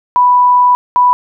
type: tone pair in turn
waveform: sine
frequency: 987.8 / 987.8 Hz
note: B5 / B5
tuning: 0 / 0 cents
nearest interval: unison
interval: 0 cents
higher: neither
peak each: -5 dBFS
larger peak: neither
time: 0.16-0.75 / 0.96-1.13 s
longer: first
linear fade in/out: 0 ms
effects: none